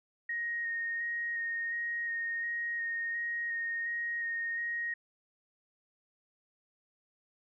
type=tone with vibrato; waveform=sine; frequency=1864.7 Hz; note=A#6; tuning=in tune; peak=-32 dBFS; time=0.29-4.94 s; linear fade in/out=5 ms; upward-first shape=square; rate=1.4 Hz; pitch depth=11 cents each way; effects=none